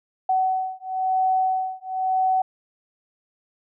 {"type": "beating tone pair", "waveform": "sine", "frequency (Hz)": [752, 752.99], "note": ["F#5", "F#5"], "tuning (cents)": [28, 30], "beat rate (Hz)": 0.99, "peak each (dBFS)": -23, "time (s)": [0.29, 2.42], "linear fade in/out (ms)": 5, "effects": []}